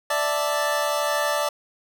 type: chord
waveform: 25% pulse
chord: D suspended second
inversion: none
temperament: equal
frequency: 587.3 / 659.3 / 880 Hz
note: D5 / E5 / A5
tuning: 0 / 0 / 0 cents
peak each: -20 / -25 / -24 dBFS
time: 0.1-1.49 s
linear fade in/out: 5 ms
effects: none